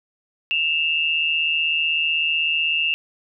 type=tone pair together; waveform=sine; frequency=2652 / 2808 Hz; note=E7 / F7; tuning=+10 / +9 cents; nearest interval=minor second; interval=99 cents; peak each=-21 dBFS; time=0.51-2.94 s; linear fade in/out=0 ms; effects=none